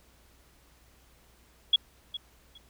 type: tone with echo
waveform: sine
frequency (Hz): 3346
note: G#7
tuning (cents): +12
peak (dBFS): -17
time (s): 1.73-1.76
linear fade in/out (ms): 5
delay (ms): 410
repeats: 2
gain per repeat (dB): -15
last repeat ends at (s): 2.58
effects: added 60 Hz sine -62 dBFS peak until 2.69 s + pink hiss -62 dBFS RMS until 2.69 s